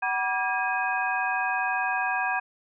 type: tone cluster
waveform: sine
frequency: 752 / 967 / 1170 / 1629 / 2508 Hz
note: F#5 / B5 / D6 / G#6 / D#7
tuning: +28 / -37 / -7 / -34 / +13 cents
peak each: -29 / -31 / -36 / -28 / -32 dBFS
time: 0.02-2.4 s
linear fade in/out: 10 ms
effects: none